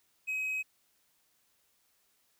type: tone with hard clipping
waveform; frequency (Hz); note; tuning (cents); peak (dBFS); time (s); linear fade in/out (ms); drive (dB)
triangle; 2538; D#7; +34; -32; 0.27-0.63; 20; 5
effects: white hiss -72 dBFS RMS until 2.39 s